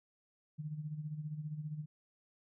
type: tone with tremolo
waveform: sine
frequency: 151.8 Hz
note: D#3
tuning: 42 cents flat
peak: -36 dBFS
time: 0.58-1.86 s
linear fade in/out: 20 ms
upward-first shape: sine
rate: 15 Hz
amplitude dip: 65%
effects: none